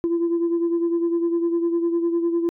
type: beating tone pair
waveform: sine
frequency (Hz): 338 / 347.9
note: E4 / F4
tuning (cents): +43 / -7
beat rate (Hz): 9.9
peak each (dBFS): -18 / -26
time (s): 0.04-2.49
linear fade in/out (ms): 0
effects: tanh soft clip ceiling -15 dBFS